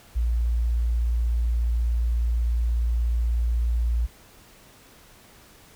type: tone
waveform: sine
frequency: 58.27 Hz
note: A#1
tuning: in tune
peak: -20 dBFS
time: 0.15-4.07 s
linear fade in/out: 20 ms
effects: pink hiss -52 dBFS RMS until 5.75 s